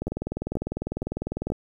two click trains, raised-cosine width 2 ms, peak -20 / -14 dBFS, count 4 / 31, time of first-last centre 0.08-1.502 / 0.02-1.52 s, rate 2.11 / 20 Hz, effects 9-bit

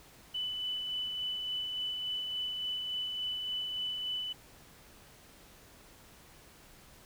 sine tone with tremolo, 2992 Hz, F#7, 19 cents sharp, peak -32 dBFS, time 0.34-4.33 s, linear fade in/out 10 ms, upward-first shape sine, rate 3.5 Hz, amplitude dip 30%, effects pink hiss -57 dBFS RMS until 7.05 s

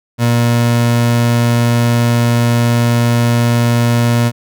30% pulse tone, 118.6 Hz, A#2, 30 cents sharp, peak -7 dBFS, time 0.18-4.32 s, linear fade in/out 50 ms, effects none

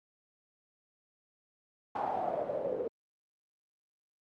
white noise with low-pass filter sweep, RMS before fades -34 dBFS, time 1.95-2.88 s, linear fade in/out 5 ms, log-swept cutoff 870 to 450 Hz, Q 7.5, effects high-pass 150 Hz 12 dB/octave + Opus 48 kbps

